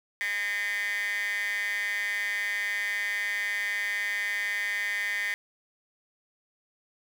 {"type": "tone with high-pass filter", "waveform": "15% pulse", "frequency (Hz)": 203.8, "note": "G#3", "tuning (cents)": -32, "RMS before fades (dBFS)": -30, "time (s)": [0.21, 5.34], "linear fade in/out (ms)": 0, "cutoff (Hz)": 1900, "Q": 8.5, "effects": []}